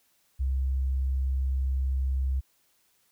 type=tone; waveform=sine; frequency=66.1 Hz; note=C2; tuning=18 cents sharp; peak=-24 dBFS; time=0.39-2.41 s; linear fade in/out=20 ms; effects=white hiss -68 dBFS RMS until 3.11 s